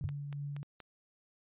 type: tone with tremolo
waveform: sine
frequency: 143.2 Hz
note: D3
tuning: 43 cents flat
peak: -36 dBFS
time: 0.01-0.63 s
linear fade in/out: 0 ms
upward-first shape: triangle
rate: 2.9 Hz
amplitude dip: 30%
type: tone with exponential decay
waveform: sine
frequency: 97.5 Hz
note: G2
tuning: 9 cents flat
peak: -28 dBFS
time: 0.04-0.15 s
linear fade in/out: 0 ms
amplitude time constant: 22 ms
type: click train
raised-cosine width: 0.3 ms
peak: -33 dBFS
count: 4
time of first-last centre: 0.09-0.803 s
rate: 4.21 Hz
effects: resampled to 8000 Hz